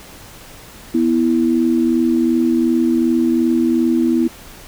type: tone pair together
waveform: sine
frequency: 246.3 / 329 Hz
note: B3 / E4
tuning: -5 / -3 cents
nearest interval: perfect fourth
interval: 502 cents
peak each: -15 dBFS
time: 0.94-4.28 s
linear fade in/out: 10 ms
effects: pink hiss -39 dBFS RMS until 4.67 s